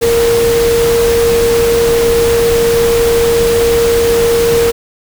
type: tone in noise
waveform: sine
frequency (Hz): 466.2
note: A#4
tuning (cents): 0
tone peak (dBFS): -8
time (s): 0.01-4.72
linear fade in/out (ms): 20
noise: pink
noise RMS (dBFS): -18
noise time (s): 0.01-4.72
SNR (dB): +7
effects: none